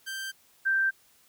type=tone pair in turn; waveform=sawtooth / sine; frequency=1568 / 1568 Hz; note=G6 / G6; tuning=0 / 0 cents; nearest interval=unison; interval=0 cents; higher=neither; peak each=-30 / -22 dBFS; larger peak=second; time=0.06-0.32 / 0.65-0.91 s; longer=neither; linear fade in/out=20 ms; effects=white hiss -62 dBFS RMS until 1.28 s